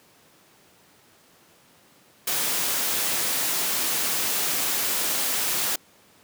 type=noise; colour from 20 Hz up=white; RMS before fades=-25 dBFS; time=2.27-5.76 s; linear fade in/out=5 ms; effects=pink hiss -56 dBFS RMS until 6.23 s + high-pass 150 Hz 12 dB/octave